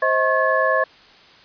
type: tone cluster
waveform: sine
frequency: 526 / 636 / 1084 / 1712 Hz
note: C5 / D#5 / C#6 / A6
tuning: +9 / +38 / -39 / -48 cents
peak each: -21 dBFS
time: 0.02-0.84 s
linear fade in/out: 5 ms
effects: white hiss -48 dBFS RMS until 1.44 s + resampled to 11025 Hz